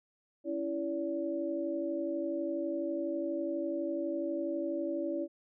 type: tone cluster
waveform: sine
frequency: 279.9 / 332 / 573 Hz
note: C#4 / E4 / D5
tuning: +17 / +12 / -43 cents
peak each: -39 / -34 / -36 dBFS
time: 0.44-5.28 s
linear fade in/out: 50 ms
effects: none